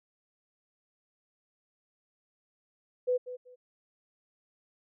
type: tone with echo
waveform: sine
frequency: 499.1 Hz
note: B4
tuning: 18 cents sharp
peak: -24 dBFS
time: 3.07-3.18 s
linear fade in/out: 20 ms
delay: 190 ms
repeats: 2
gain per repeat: -13 dB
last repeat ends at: 3.56 s
effects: none